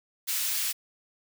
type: high-pass noise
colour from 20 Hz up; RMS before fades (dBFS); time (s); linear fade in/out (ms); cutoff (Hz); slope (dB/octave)
white; -29; 0.27-0.73; 20; 1900; 12
effects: none